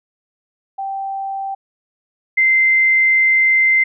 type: tone pair in turn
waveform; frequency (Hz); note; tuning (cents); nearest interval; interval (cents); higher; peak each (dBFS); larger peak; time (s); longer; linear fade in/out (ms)
sine; 781 / 2079; G5 / C7; -7 / -12; octave + perfect fourth; 1695; second; -21 / -10; second; 0.78-1.55 / 2.37-3.84; second; 10
effects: none